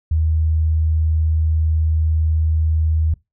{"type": "tone", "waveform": "sine", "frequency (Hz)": 79.1, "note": "D#2", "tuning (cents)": 29, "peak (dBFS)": -14, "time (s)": [0.11, 3.14], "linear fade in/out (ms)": 5, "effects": ["noise-tail reverb RT60 0.2 s tail -22 dB re dry"]}